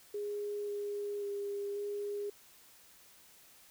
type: tone with pitch steps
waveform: sine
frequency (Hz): 412.5 / 409.5 / 403.9 / 409.4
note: G#4 / G#4 / G#4 / G#4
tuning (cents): -12 / -24 / -48 / -25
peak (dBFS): -35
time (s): 0.14-2.3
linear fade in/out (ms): 5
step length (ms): 540
effects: white hiss -60 dBFS RMS until 3.7 s